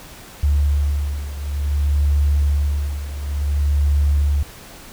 sine beating tone pair, 72 / 72.56 Hz, D2 / D2, -34 / -20 cents, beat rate 0.56 Hz, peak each -17 / -21 dBFS, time 0.43-4.43 s, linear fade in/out 5 ms, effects pink hiss -40 dBFS RMS until 4.92 s

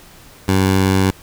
15% pulse tone, 95.3 Hz, G2, 48 cents flat, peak -6 dBFS, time 0.48-1.11 s, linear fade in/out 5 ms, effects pink hiss -43 dBFS RMS until 1.22 s

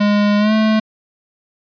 square tone with pitch glide, 206.3 to 217.6 Hz, G#3 to A3, -11 to -19 cents, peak -12 dBFS, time 0-0.8 s, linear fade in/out 10 ms, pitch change +92 cents, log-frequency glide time 0.38-0.53 s, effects resampled to 11025 Hz

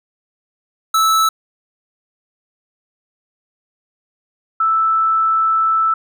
square / sine tone pair in turn, 1310 / 1318.4 Hz, E6 / E6, -11 / 0 cents, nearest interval unison, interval 11 cents, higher second, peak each -12 dBFS, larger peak neither, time 0.94-1.29 / 4.6-5.94 s, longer second, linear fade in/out 5 ms, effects none

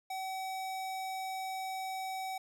square tone, 760 Hz, F#5, 46 cents sharp, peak -37 dBFS, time 0.1-2.38 s, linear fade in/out 5 ms, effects none

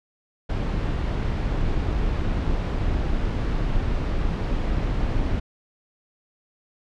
brown noise with amplitude modulation, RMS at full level -22 dBFS, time 0.49-5.4 s, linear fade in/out 10 ms, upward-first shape sine, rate 274 Hz, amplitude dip 30%, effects low-pass 4000 Hz 12 dB/octave

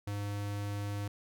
square tone, 102 Hz, G#2, 31 cents flat, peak -35 dBFS, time 0.07-1.08 s, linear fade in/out 5 ms, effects none

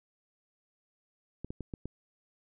clicks, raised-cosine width 3 ms, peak -25 dBFS, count 5, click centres 1.446 / 1.505 / 1.607 / 1.738 / 1.856 s, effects none

